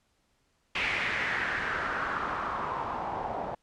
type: noise with low-pass filter sweep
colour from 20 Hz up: white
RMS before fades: -32 dBFS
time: 0.75-3.55 s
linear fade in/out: 5 ms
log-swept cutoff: 2400 to 740 Hz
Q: 3.6
effects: pink hiss -72 dBFS RMS until 3.62 s + low-pass 9000 Hz 12 dB/octave